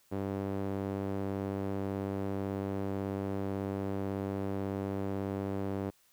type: tone with band-pass filter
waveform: sawtooth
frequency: 98.2 Hz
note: G2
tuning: 4 cents sharp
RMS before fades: -35 dBFS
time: 0.11-5.91 s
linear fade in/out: 20 ms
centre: 380 Hz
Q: 0.92
effects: white hiss -67 dBFS RMS until 6.12 s